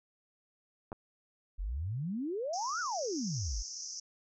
clicks, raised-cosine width 1 ms, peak -28 dBFS, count 2, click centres 0.919 / 0.928 s
sine exponential two-way sweep, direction up then down, 40.5 to 1497 to 40.5 Hz, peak -33 dBFS, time 1.58-3.63 s, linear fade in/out 20 ms, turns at 2.8 s
pink band-pass noise, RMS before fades -43 dBFS, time 2.53-4 s, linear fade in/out 5 ms, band 5200 to 6400 Hz, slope 96 dB/octave
effects none

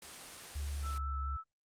white noise, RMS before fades -46 dBFS, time 0.02-0.98 s, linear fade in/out 2 ms
sine tone with pitch glide, 71.6 to 68.72 Hz, D2 to C#2, -43 to -14 cents, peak -35 dBFS, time 0.55-1.37 s, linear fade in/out 10 ms, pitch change -71 cents, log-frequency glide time 0.72-1.12 s
sine tone with vibrato, 1318.5 Hz, E6, in tune, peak -40 dBFS, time 0.82-1.44 s, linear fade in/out 50 ms, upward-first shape sine, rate 4.7 Hz, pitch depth 12 cents each way
effects low-pass 9000 Hz 12 dB/octave + Opus 32 kbps

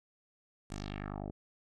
10% pulse tone with low-pass filter sweep, 50.2 Hz, G1, 42 cents sharp, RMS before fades -41 dBFS, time 0.7-1.31 s, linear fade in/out 5 ms, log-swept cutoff 9100 to 460 Hz, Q 2.5, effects none

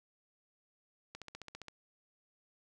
click train, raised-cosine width 0.2 ms, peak -28 dBFS, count 9, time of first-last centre 1.15-1.683 s, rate 15 Hz, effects none

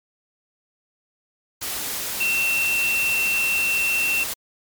sine tone in noise, 2700 Hz, E7, 41 cents sharp, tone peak -19 dBFS, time 2.2-4.24 s, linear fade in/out 10 ms, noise white, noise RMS -28 dBFS, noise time 1.61-4.34 s, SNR +6 dB, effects MP3 96 kbps

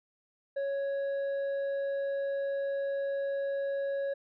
sine tone with hard clipping, 554.4 Hz, C#5, in tune, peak -31 dBFS, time 0.56-4.14 s, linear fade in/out 10 ms, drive 4 dB, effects resampled to 11025 Hz

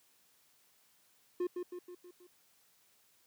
triangle tone with echo, 356.5 Hz, F4, 36 cents sharp, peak -29 dBFS, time 1.4-1.47 s, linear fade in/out 5 ms, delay 160 ms, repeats 5, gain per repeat -5 dB, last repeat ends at 2.27 s, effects white hiss -69 dBFS RMS until 3.26 s + high-pass 80 Hz 12 dB/octave

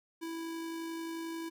square tone with amplitude modulation, 329.6 Hz, E4, in tune, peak -37 dBFS, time 0.21-1.5 s, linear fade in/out 20 ms, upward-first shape sine, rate 51.3 Hz, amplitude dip 25%, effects none

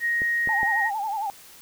sine tone, 1875 Hz, A#6, 10 cents sharp, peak -21 dBFS, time 0-0.91 s, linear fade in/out 50 ms
clicks, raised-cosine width 2 ms, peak -22 dBFS, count 3, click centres 0.219 / 0.474 / 0.631 s
sine tone with vibrato, 839 Hz, G#5, 17 cents sharp, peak -25 dBFS, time 0.49-1.3 s, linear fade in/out 0 ms, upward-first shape sine, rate 11 Hz, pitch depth 110 cents each way
effects white hiss -48 dBFS RMS until 1.61 s

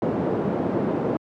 pink band-pass noise, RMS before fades -24 dBFS, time 0.02-1.17 s, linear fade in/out 2 ms, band 180 to 550 Hz, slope 12 dB/octave, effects high-pass 100 Hz 12 dB/octave

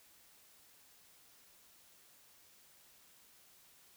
silence, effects white hiss -64 dBFS RMS until 3.96 s

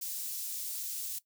white high-pass noise, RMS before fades -38 dBFS, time 0.01-1.19 s, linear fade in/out 10 ms, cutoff 5500 Hz, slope 12 dB/octave, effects noise-tail reverb RT60 0.1 s tail -17 dB re dry

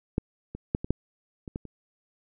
clicks, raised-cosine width 3 ms, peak -11 / -23 / -11 / -20 / -10 / -25 / -19 / -28 dBFS, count 8, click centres 0.181 / 0.55 / 0.749 / 0.845 / 0.906 / 1.478 / 1.559 / 1.653 s, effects none

